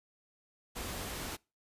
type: noise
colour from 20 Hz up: pink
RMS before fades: -40 dBFS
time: 0.75-1.37 s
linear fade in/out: 20 ms
effects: noise-tail reverb RT60 0.3 s tail -26 dB re dry + resampled to 32000 Hz